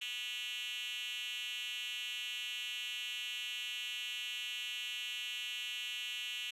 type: tone with high-pass filter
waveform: 5% pulse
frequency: 244 Hz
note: B3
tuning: 21 cents flat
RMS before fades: -41 dBFS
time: 0.01-6.51 s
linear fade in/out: 10 ms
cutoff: 2900 Hz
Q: 5.7
effects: resampled to 32000 Hz